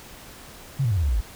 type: tone with pitch steps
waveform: sine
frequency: 136.5 / 116.12 / 98.78 / 84.03 / 71.48 / 60.8 / 51.72 Hz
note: C#3 / A#2 / G2 / E2 / D2 / B1 / G#1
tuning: -26 / -6 / +14 / +34 / -46 / -26 / -6 cents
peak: -19 dBFS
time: 0.79-1.21 s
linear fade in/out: 10 ms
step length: 60 ms
effects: pink hiss -44 dBFS RMS until 1.35 s